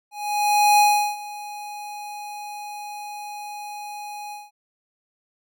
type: tone with ADSR envelope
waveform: square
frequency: 830.6 Hz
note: G#5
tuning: in tune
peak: -13 dBFS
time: 0.11-4.51 s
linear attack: 680 ms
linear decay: 370 ms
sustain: -20 dB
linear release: 190 ms
effects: none